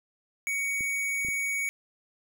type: tone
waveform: square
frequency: 2242 Hz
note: C#7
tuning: 19 cents sharp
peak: -28 dBFS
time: 0.47-1.69 s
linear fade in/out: 0 ms
type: clicks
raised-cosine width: 3 ms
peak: -30 dBFS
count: 3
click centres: 0.808 / 1.249 / 1.286 s
effects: none